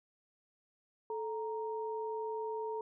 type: tone pair together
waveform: sine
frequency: 437.3 / 932.3 Hz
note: A4 / A#5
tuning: -11 / 0 cents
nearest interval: octave + minor second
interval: 1311 cents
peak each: -37 / -40 dBFS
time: 1.1-2.81 s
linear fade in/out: 2 ms
effects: none